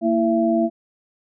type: tone cluster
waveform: sine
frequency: 230.2 / 330.2 / 671 Hz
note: A#3 / E4 / E5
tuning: -22 / +3 / +31 cents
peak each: -20 dBFS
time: 0.01-0.7 s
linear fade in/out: 50 ms
effects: none